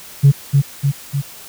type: tone with echo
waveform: sine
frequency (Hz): 140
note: C#3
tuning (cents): +18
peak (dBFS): -3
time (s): 0.23-0.32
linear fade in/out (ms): 20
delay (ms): 300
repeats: 3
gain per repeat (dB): -4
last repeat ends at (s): 1.22
effects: tanh soft clip ceiling -2 dBFS + white hiss -37 dBFS RMS until 1.48 s